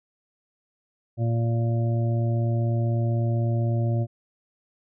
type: harmonic tone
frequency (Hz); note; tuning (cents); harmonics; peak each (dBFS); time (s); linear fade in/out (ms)
116; A#2; -8; 1 / 2 / 3 / 5 / 6; -21 / -33 / -34 / -35 / -39; 1.17-4.07; 50
effects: none